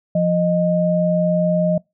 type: tone pair together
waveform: sine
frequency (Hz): 174.2 / 619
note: F3 / D#5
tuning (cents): -4 / -9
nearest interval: octave + minor seventh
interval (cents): 2195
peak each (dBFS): -17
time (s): 0.15-1.78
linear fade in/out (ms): 5
effects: noise-tail reverb RT60 0.2 s tail -25 dB re dry